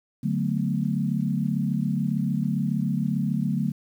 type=chord; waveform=sine; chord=B minor seventh; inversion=first; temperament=equal; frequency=146.83 / 185 / 220 / 246.9 Hz; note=D3 / F#3 / A3 / B3; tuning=0 / 0 / 0 / 0 cents; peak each=-27 / -27 / -27 / -32 dBFS; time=0.23-3.72 s; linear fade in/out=10 ms; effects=9-bit